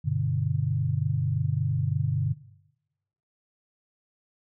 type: chord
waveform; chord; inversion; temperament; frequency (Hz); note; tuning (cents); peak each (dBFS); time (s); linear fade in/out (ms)
sine; G major; none; equal; 98 / 123.47 / 146.83; G2 / B2 / D3; 0 / 0 / 0; -29 / -28 / -27; 0.04-2.34; 20
effects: noise-tail reverb RT60 1.0 s tail -20 dB re dry